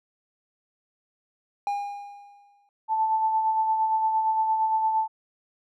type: tone with exponential decay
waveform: triangle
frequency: 811 Hz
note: G#5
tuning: 41 cents flat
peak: -21 dBFS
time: 1.67-2.69 s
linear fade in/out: 1 ms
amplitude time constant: 220 ms
type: tone with tremolo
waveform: sine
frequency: 880 Hz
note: A5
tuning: in tune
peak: -19 dBFS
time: 2.88-5.08 s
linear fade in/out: 50 ms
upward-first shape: sine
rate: 8.7 Hz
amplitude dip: 40%
effects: none